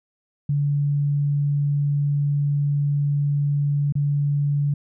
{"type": "tone with dropouts", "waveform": "sine", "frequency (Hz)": 143.9, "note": "D3", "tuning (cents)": -35, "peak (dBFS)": -18, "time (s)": [0.49, 4.74], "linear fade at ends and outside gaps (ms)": 5, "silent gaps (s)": [3.924, 3.953], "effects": []}